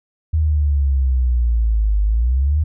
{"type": "exponential two-way sweep", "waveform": "sine", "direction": "down then up", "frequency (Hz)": [79.7, 50.4, 79.7], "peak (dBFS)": -13, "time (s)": [0.33, 2.64], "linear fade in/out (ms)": 10, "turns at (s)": 2.02, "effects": []}